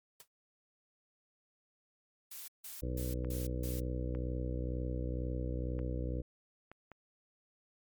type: noise with exponential decay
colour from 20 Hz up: white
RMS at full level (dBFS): -48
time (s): 0.2-0.28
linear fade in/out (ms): 2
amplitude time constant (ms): 16
type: noise bursts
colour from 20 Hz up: blue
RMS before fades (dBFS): -46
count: 5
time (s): 2.31-3.8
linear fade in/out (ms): 5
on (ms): 170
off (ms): 160
type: harmonic tone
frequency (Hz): 62.1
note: B1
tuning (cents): +10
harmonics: 1 / 2 / 3 / 4 / 5 / 6 / 7 / 8 / 9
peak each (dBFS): -36 / -40 / -48 / -47 / -44 / -53 / -49 / -45 / -51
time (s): 2.82-6.22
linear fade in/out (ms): 10
type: clicks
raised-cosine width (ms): 0.5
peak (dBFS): -35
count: 5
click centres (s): 3.247 / 4.15 / 5.791 / 6.716 / 6.917
effects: MP3 96 kbps